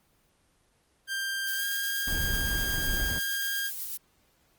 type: tone with pitch glide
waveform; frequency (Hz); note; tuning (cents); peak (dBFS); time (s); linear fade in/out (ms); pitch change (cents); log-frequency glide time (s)
sawtooth; 1585 to 1612.7; G6 to G6; +19 to +49; -26; 1.07-3.71; 50; +30; 1.57-1.62
type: noise with tremolo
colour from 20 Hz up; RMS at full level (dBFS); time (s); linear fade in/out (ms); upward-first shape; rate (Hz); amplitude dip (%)
violet; -34; 1.47-3.97; 0; sine; 8.2; 30
type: noise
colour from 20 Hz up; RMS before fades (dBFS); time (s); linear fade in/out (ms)
brown; -32; 2.07-3.19; 5
effects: pink hiss -67 dBFS RMS until 4.58 s + Opus 24 kbps